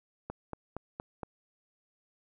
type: click train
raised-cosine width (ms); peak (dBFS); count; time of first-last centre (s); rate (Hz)
1; -23; 5; 0.3-1.232; 4.29
effects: none